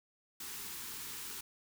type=band-stop noise; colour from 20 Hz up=white; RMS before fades=-44 dBFS; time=0.4-1.41 s; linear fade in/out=5 ms; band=470 to 810 Hz; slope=96 dB/octave; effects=none